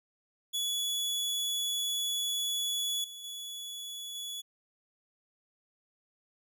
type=tone with level steps; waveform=sawtooth; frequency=3402 Hz; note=G#7; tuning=41 cents sharp; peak=-27 / -40 / -36 / -34 dBFS; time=0.53-4.42 s; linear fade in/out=20 ms; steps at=3.04 / 3.24 / 4.15 s; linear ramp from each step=2 ms; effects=none